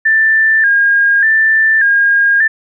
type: tone with vibrato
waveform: sine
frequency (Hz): 1696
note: G#6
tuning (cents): +36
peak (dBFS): -7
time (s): 0.05-2.48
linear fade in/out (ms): 10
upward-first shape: square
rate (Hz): 0.85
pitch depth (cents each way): 76
effects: none